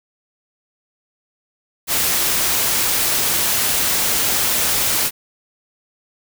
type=noise; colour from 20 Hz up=white; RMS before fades=-18 dBFS; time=1.87-5.11 s; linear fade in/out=50 ms; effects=none